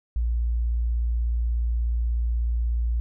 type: tone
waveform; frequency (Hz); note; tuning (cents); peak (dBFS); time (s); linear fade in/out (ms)
sine; 58.27; A#1; 0; -21; 0.16-3; 0
effects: none